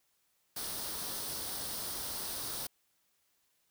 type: noise with comb filter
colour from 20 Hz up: white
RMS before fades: -39 dBFS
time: 0.56-2.67 s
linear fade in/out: 5 ms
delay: 0.21 ms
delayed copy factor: +0.55
effects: white hiss -75 dBFS RMS until 3.7 s